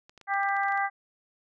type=clicks; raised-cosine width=0.2 ms; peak=-33 dBFS; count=11; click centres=0.095 / 0.177 / 0.213 / 0.338 / 0.433 / 0.488 / 0.567 / 0.635 / 0.685 / 0.722 / 0.776 s
type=harmonic tone; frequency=396.5 Hz; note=G4; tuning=20 cents sharp; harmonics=2 / 3 / 4 / 5; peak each=-27 / -32 / -31 / -32 dBFS; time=0.27-0.9 s; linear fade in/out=50 ms
effects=none